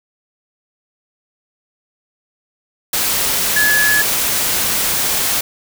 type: tone in noise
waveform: sine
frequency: 1700 Hz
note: G#6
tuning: 40 cents sharp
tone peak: -12 dBFS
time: 3.56-4.02 s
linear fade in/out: 5 ms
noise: white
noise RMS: -17 dBFS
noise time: 2.93-5.41 s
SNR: +2 dB
effects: none